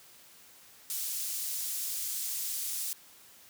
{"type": "high-pass noise", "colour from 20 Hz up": "pink", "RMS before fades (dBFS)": -35, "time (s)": [0.9, 2.93], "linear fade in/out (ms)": 0, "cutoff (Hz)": 7100, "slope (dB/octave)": 12, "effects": ["white hiss -56 dBFS RMS until 3.49 s", "high-pass 60 Hz 12 dB/octave"]}